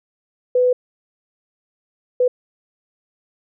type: tone bursts at uneven times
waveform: sine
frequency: 499.2 Hz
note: B4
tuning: 19 cents sharp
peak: -12 dBFS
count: 2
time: 0.55-0.73 / 2.2-2.28 s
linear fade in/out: 5 ms
effects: none